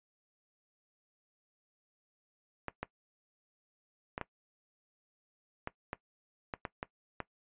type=clicks; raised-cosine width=0.5 ms; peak=-21 dBFS; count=10; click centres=2.683 / 2.83 / 4.179 / 4.213 / 5.674 / 5.931 / 6.538 / 6.652 / 6.829 / 7.203 s; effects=noise-tail reverb RT60 0.1 s tail -18 dB re dry + resampled to 8000 Hz